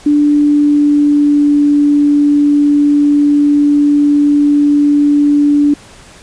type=tone with pitch glide; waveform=sine; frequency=293.7 to 290.7 Hz; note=D4 to D4; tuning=0 to -18 cents; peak=-6 dBFS; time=0.06-5.74 s; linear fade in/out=5 ms; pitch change=-18 cents; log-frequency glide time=0.17-1.64 s; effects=pink hiss -38 dBFS RMS until 6.22 s + resampled to 22050 Hz